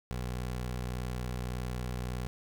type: tone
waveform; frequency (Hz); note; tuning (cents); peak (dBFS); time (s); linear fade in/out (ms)
20% pulse; 61.74; B1; 0; -29; 0.11-2.27; 0
effects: none